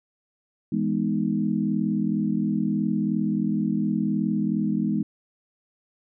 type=chord; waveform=sine; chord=E major seventh; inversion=none; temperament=equal; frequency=164.81 / 207.7 / 246.9 / 311.1 Hz; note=E3 / G#3 / B3 / D#4; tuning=0 / 0 / 0 / 0 cents; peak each=-29 / -24 / -28 / -29 dBFS; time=0.72-5.03 s; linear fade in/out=5 ms; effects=none